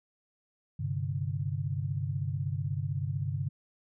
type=chord; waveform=sine; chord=G suspended fourth; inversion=none; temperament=equal; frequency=98 / 130.81 / 146.83 Hz; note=G2 / C3 / D3; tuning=0 / 0 / 0 cents; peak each=-34 dBFS; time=0.79-3.49 s; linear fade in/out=10 ms; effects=none